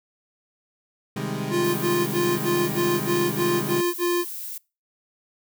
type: chord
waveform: 30% pulse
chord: Ab major seventh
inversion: first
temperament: equal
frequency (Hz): 130.81 / 155.56 / 196 / 207.7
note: C3 / Eb3 / G3 / Ab3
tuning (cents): 0 / 0 / 0 / 0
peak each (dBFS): -30 / -29 / -31 / -29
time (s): 1.16-3.81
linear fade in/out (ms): 5
type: tone bursts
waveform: square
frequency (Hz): 349.6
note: F4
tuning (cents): +2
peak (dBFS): -21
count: 9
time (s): 1.5-4.25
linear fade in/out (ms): 50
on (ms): 270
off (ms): 40
type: noise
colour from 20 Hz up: violet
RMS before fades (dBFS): -34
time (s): 1.64-4.58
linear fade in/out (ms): 5
effects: noise-tail reverb RT60 0.3 s tail -24 dB re dry